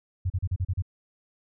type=tone bursts; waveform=sine; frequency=92 Hz; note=F#2; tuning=9 cents flat; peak=-23 dBFS; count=7; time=0.25-0.823 s; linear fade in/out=10 ms; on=51 ms; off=36 ms; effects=none